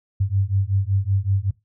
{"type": "beating tone pair", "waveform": "sine", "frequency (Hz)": [95.3, 100.6], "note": ["G2", "G2"], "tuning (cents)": [-48, 45], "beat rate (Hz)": 5.3, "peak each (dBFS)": -21, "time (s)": [0.2, 1.51], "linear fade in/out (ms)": 10, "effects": ["noise-tail reverb RT60 0.2 s tail -20 dB re dry"]}